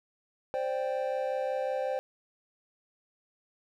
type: chord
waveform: triangle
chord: C suspended second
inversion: none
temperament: just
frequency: 523.3 / 588.7 / 784.9 Hz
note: C5 / D5 / G5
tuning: 0 / +4 / +2 cents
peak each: -29 / -33 / -34 dBFS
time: 0.54-1.99 s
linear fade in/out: 0 ms
effects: none